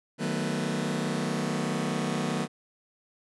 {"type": "chord", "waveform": "sawtooth", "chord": "B dominant seventh", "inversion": "first", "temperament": "just", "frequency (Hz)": [154.34, 185.21, 222.2, 246.9], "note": ["D#3", "F#3", "A3", "B3"], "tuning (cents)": [-14, 2, 17, 0], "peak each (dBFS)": -29, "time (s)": [0.18, 2.48], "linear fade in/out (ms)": 50, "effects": ["resampled to 24000 Hz"]}